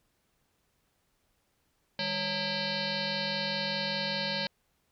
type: tone with frequency modulation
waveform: sine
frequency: 2343 Hz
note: D7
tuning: 5 cents flat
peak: -29 dBFS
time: 1.99-4.47 s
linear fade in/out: 2 ms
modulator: 357 Hz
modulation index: 6.5
effects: pink hiss -74 dBFS RMS until 4.91 s